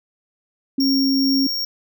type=tone; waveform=sine; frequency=270.1 Hz; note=C#4; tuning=45 cents flat; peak=-16 dBFS; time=0.78-1.47 s; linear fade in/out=5 ms
type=tone with tremolo; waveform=square; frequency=5540 Hz; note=F8; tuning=15 cents flat; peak=-20 dBFS; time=0.8-1.65 s; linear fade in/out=5 ms; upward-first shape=triangle; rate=2.3 Hz; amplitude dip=25%
effects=none

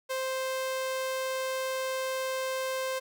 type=tone; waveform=sawtooth; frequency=523.3 Hz; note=C5; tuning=in tune; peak=-26 dBFS; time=0.09-3 s; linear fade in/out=20 ms; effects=none

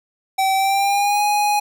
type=tone with pitch glide; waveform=square; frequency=770 to 830 Hz; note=G5 to G#5; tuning=-31 to -1 cents; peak=-16 dBFS; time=0.38-1.6 s; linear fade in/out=10 ms; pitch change=+130 cents; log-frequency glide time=0.55-1.22 s; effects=none

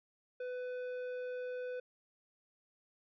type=tone with tanh clipping; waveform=sine; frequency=499.8 Hz; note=B4; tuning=21 cents sharp; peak=-40 dBFS; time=0.4-1.8 s; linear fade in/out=5 ms; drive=10 dB; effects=none

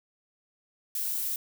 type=noise; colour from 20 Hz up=violet; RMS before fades=-31 dBFS; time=0.95-1.36 s; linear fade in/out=2 ms; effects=none

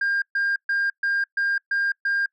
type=tone bursts; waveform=sine; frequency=1605 Hz; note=G6; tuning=40 cents sharp; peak=-18 dBFS; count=7; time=0.01-2.26 s; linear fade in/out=5 ms; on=210 ms; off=130 ms; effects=noise-tail reverb RT60 0.1 s tail -25 dB re dry + tanh soft clip ceiling -18 dBFS

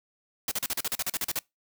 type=noise bursts; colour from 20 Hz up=white; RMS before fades=-29 dBFS; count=13; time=0.48-1.39 s; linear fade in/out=2 ms; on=34 ms; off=39 ms; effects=noise-tail reverb RT60 0.2 s tail -25 dB re dry

